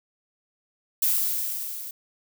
violet noise with level ramp, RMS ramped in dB -21 to -37 dBFS, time 1.02-1.91 s, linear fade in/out 5 ms, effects none

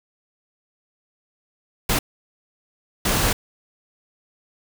pink noise bursts at uneven times, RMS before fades -20 dBFS, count 2, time 1.89-1.99 / 3.05-3.33 s, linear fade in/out 5 ms, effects none

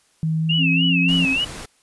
sine tone with pitch glide, 159.3 to 172.72 Hz, D#3 to F3, +41 to -19 cents, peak -18 dBFS, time 0.23-1.25 s, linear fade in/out 0 ms, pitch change +140 cents, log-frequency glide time 0.39-0.96 s
sine tone with vibrato, 2740 Hz, F7, 34 cents flat, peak -18 dBFS, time 0.49-1.45 s, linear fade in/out 10 ms, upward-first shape sine, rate 3.4 Hz, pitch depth 130 cents each way
sine tone, 267.3 Hz, C4, 37 cents sharp, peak -21 dBFS, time 0.57-1.37 s, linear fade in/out 50 ms
pink noise, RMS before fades -34 dBFS, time 1.08-1.66 s, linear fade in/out 10 ms
effects white hiss -60 dBFS RMS until 1.82 s + resampled to 24000 Hz

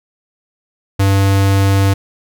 square tone, 98 Hz, G2, in tune, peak -10 dBFS, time 0.99-1.94 s, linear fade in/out 10 ms, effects none

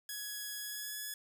5% pulse tone with pitch glide, 1674 to 1700.3 Hz, G#6 to G#6, +13 to +40 cents, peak -29 dBFS, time 0.09-1.14 s, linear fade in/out 2 ms, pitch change +27 cents, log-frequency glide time 0.58-0.98 s, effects none

